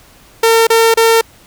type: tone bursts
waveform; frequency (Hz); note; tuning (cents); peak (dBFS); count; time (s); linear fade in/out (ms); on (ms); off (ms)
sawtooth; 454.4; A#4; -44; -3; 3; 0.43-1.212; 5; 240; 31
effects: pink hiss -44 dBFS RMS until 1.46 s